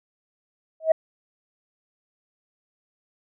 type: tone with exponential growth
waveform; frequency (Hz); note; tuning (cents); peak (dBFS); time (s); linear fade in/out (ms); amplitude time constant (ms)
sine; 640; D#5; +49; -9; 0.8-0.92; 5; 25
effects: tanh soft clip ceiling -7 dBFS